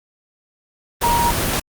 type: tone in noise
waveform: sine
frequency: 945 Hz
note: A#5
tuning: 23 cents sharp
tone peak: -15 dBFS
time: 1.03-1.31 s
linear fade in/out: 10 ms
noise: pink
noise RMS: -20 dBFS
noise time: 1.01-1.6 s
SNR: +2 dB
effects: Opus 24 kbps